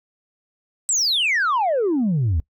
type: exponential sweep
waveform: sine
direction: down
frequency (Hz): 8140 to 73.42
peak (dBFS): -15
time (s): 0.89-2.4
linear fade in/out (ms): 0
effects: noise-tail reverb RT60 0.1 s tail -23 dB re dry + tanh soft clip ceiling -15 dBFS